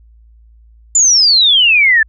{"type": "exponential sweep", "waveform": "sine", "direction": "down", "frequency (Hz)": [7230, 1723], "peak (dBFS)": -6, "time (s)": [0.95, 2.03], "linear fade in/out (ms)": 5, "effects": ["added 56 Hz sine -41 dBFS peak until 2.08 s"]}